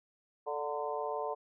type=harmonic tone with a mistuned harmonic; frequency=146.83 Hz; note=D3; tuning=in tune; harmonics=3 / 4 / 5 / 6 / 7; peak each=-38 / -39 / -40 / -41 / -41 dBFS; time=0.46-1.35 s; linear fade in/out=20 ms; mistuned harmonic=6; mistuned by=+58 cents; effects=none